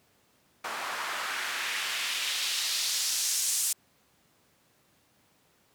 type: noise with band-pass filter sweep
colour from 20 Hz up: white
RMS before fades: -31 dBFS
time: 0.64-3.73 s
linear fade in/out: 5 ms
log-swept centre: 960 to 8300 Hz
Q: 1.3
effects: pink hiss -66 dBFS RMS until 5.74 s + high-pass 100 Hz 12 dB/octave